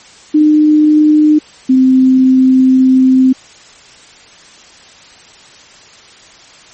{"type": "tone pair in turn", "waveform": "sine", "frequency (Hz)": [303.9, 259.9], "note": ["D#4", "C4"], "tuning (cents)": [-41, -11], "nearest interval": "minor third", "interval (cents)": 270, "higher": "first", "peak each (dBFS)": -4, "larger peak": "neither", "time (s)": [[0.34, 1.39], [1.69, 3.33]], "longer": "second", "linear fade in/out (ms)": 10, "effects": ["white hiss -39 dBFS RMS until 6.73 s", "MP3 32 kbps"]}